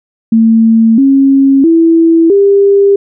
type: tone with pitch steps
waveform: sine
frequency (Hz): 225.2 / 272.5 / 329.7 / 398.9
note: A3 / C#4 / E4 / G4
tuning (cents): +40 / -29 / 0 / +30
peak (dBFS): -3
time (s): 0.32-2.96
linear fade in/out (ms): 5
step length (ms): 660
effects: none